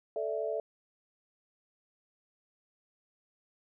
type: chord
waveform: sine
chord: A suspended fourth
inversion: none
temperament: just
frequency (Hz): 440 / 586.7 / 660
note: A4 / D5 / E5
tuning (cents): 0 / -2 / +2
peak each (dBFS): -35 / -36 / -35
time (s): 0.16-0.6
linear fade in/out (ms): 2
effects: none